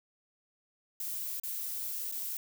violet noise with dropouts, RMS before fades -37 dBFS, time 1-2.37 s, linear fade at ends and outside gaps 1 ms, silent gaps 1.398-1.435 / 2.115-2.123 s, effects none

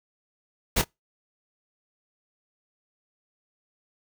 pink noise with echo, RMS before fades -22 dBFS, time 0.76-0.82 s, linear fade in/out 10 ms, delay 25 ms, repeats 1, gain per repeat -12 dB, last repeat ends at 0.845 s, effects noise-tail reverb RT60 0.2 s tail -26 dB re dry

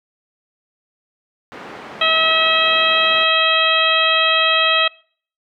pink band-pass noise, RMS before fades -35 dBFS, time 1.52-3.24 s, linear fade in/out 0 ms, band 280 to 2100 Hz, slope 12 dB/octave
harmonic tone, 644 Hz, E5, 41 cents flat, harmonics 1 / 2 / 3 / 4 / 5 / 6, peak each -22 / -19 / -22 / -19 / -17 / -23 dBFS, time 2.01-4.88 s, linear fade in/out 5 ms
effects noise-tail reverb RT60 0.5 s tail -24 dB re dry

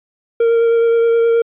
triangle tone with vibrato, 462.4 Hz, A#4, 14 cents flat, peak -8 dBFS, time 0.4-1.42 s, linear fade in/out 5 ms, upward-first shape sine, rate 9.5 Hz, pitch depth 11 cents each way, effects resampled to 8000 Hz

